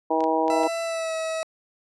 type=harmonic tone; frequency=160 Hz; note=D#3; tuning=49 cents sharp; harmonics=2 / 3 / 4 / 5 / 6; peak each=-26 / -26 / -26 / -26 / -26 dBFS; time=0.1-0.68 s; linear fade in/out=10 ms
type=clicks; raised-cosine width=0.2 ms; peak=-22 dBFS; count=4; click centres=0.206 / 0.24 / 0.481 / 0.634 s
type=tone with pitch glide; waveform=40% pulse; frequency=666 to 644.1 Hz; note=E5 to E5; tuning=+18 to -40 cents; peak=-25 dBFS; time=0.5-1.43 s; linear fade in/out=0 ms; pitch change=-58 cents; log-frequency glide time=0.83-1.14 s
effects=resampled to 24000 Hz